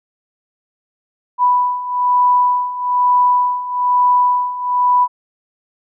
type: beating tone pair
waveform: sine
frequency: 987.8 / 988.9 Hz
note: B5 / B5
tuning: 0 / +2 cents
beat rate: 1.1 Hz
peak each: -17 / -13 dBFS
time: 1.38-5.08 s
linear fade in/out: 50 ms
effects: none